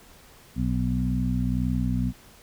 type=harmonic tone with a mistuned harmonic; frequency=61.74 Hz; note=B1; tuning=in tune; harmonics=1 / 2 / 3 / 4; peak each=-28 / -28 / -28 / -28 dBFS; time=0.55-2.13 s; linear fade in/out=50 ms; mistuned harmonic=1; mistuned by=-25 cents; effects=pink hiss -52 dBFS RMS until 2.42 s